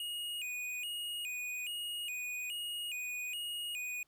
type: tone with vibrato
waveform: square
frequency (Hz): 2667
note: E7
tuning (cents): +20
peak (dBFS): -38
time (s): 0-4.03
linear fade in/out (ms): 2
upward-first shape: square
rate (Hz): 1.2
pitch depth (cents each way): 130
effects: pink hiss -75 dBFS RMS until 4.07 s